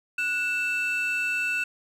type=tone pair together; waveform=triangle; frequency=1470 / 2652 Hz; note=F#6 / E7; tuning=-12 / +10 cents; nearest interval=minor seventh; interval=1022 cents; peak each=-26 / -23 dBFS; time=0.18-1.64 s; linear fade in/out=5 ms; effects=tanh soft clip ceiling -19 dBFS